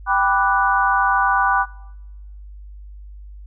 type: chord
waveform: sine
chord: G major seventh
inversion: none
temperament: equal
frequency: 784 / 987.8 / 1174.7 / 1480 Hz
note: G5 / B5 / D6 / F#6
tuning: 0 / 0 / 0 / 0 cents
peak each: -20 dBFS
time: 0.06-1.66 s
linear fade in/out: 50 ms
effects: noise-tail reverb RT60 1.0 s tail -23 dB re dry + added 50 Hz sine -35 dBFS peak until 3.46 s